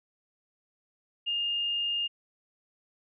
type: tone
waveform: sine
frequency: 2825 Hz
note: F7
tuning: 19 cents sharp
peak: -27 dBFS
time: 1.26-2.08 s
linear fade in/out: 20 ms
effects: none